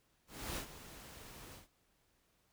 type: noise with ADSR envelope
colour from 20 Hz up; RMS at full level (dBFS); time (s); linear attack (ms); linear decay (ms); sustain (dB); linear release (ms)
pink; -40; 0.27-1.68; 290; 97; -13; 140
effects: pink hiss -75 dBFS RMS until 2.52 s